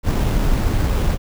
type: noise with sample-and-hold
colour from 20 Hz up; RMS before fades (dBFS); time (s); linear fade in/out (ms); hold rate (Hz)
brown; -17; 0.03-1.18; 50; 6300
effects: none